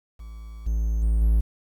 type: tone with level steps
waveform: triangle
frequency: 55 Hz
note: A1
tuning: in tune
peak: -34 / -19 / -16 / -14 dBFS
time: 0.19-1.41 s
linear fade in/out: 10 ms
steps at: 0.66 / 1.02 / 1.21 s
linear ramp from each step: 10 ms
effects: 9-bit